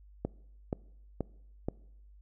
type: click train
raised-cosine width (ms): 2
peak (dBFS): -18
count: 4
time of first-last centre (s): 0.25-1.685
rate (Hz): 2.09
effects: noise-tail reverb RT60 0.8 s tail -23 dB re dry + added 50 Hz sine -53 dBFS peak until 2.21 s